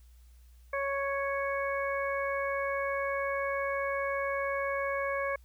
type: harmonic tone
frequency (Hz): 554.4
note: C#5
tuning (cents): 0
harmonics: 1 / 2 / 3 / 4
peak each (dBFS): -32 / -35 / -37 / -38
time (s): 0.73-5.36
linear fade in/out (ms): 5
effects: added 60 Hz sine -53 dBFS peak until 5.44 s + white hiss -69 dBFS RMS until 5.44 s